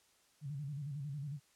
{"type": "tone with vibrato", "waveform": "sine", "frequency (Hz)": 143.1, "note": "D3", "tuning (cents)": -45, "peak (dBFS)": -39, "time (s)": [0.41, 1.4], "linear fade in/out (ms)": 50, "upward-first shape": "square", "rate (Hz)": 11, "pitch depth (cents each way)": 90, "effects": ["white hiss -70 dBFS RMS until 1.55 s", "low-pass 10000 Hz 12 dB/octave"]}